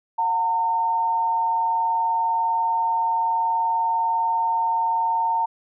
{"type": "tone pair together", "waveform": "sine", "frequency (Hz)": [725, 910.3], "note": ["F#5", "A#5"], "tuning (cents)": [-35, -41], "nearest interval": "major third", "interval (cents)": 394, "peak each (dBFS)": [-30, -19], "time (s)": [0.18, 5.46], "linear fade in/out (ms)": 10, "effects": []}